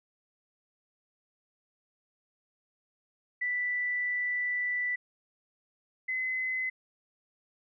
sine tone pair in turn, 1975.5 / 2035 Hz, B6 / C7, 0 / -49 cents, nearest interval minor second, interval 51 cents, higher second, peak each -28 / -29 dBFS, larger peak first, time 3.41-4.96 / 6.08-6.7 s, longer first, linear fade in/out 10 ms, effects none

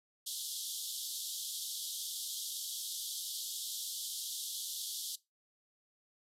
pink band-pass noise, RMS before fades -41 dBFS, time 0.26-5.16 s, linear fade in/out 10 ms, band 3200 to 14000 Hz, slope 96 dB/octave, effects noise-tail reverb RT60 0.2 s tail -19 dB re dry

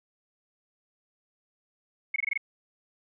sine tone bursts, 2190 Hz, C#7, 22 cents flat, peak -24 dBFS, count 6, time 2.14-2.376 s, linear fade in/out 5 ms, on 21 ms, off 22 ms, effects none

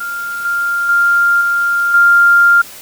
sine tone with level steps, 1396.9 Hz, F6, in tune, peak -19 / -13 / -8 / -11 / -5 dBFS, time 0-2.62 s, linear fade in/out 10 ms, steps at 0.45 / 0.89 / 1.41 / 1.94 s, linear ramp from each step 2 ms, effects white hiss -34 dBFS RMS until 2.81 s

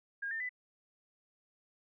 sine tone with pitch steps, 1623 / 1800.8 / 1998.1 Hz, G#6 / A6 / B6, -40 / +40 / +20 cents, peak -35 dBFS, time 0.22-0.493 s, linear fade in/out 10 ms, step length 91 ms, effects none

